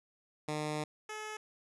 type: tone pair in turn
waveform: 10% pulse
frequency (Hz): 151.7 / 429.1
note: D#3 / A4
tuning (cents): -44 / -43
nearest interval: octave + tritone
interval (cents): 1801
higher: second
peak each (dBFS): -26 / -32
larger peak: first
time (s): 0.48-0.84 / 1.09-1.37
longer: first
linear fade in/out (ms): 5
effects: resampled to 24000 Hz